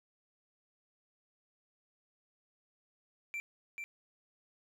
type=tone with echo; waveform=triangle; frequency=2349 Hz; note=D7; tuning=in tune; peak=-35 dBFS; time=3.34-3.4 s; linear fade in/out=0 ms; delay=440 ms; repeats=1; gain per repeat=-3 dB; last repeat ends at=3.84 s; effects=none